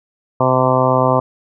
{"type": "harmonic tone", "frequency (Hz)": 128.9, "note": "C3", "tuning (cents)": -26, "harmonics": [1, 2, 3, 4, 5, 6, 7, 8, 9], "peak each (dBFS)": [-19, -21, -23, -18, -18, -24, -20, -19, -22], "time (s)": [0.4, 1.2], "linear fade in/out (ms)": 5, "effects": []}